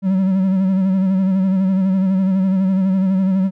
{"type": "tone with vibrato", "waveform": "triangle", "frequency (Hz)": 190, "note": "F#3", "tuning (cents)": 46, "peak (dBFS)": -11, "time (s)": [0.02, 3.51], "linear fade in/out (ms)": 50, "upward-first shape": "sine", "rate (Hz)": 12, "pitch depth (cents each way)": 46, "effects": []}